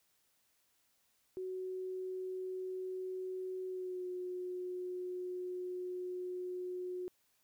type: tone with pitch glide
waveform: sine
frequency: 372.2 to 362.9 Hz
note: F#4 to F#4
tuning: +10 to -34 cents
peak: -38 dBFS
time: 1.37-7.08 s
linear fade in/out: 0 ms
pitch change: -44 cents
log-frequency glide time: 3.67-4.07 s
effects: white hiss -75 dBFS RMS until 7.43 s